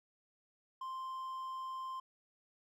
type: tone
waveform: triangle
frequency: 1046.5 Hz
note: C6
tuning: in tune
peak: -38 dBFS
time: 0.81-2 s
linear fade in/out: 5 ms
effects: none